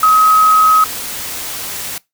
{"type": "tone in noise", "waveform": "sine", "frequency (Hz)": 1271, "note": "D#6", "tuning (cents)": 36, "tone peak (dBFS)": -6, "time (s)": [0.03, 0.84], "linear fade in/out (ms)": 2, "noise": "white", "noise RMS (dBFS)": -24, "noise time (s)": [0, 1.98], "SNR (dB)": 15, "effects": ["noise-tail reverb RT60 0.2 s tail -22 dB re dry"]}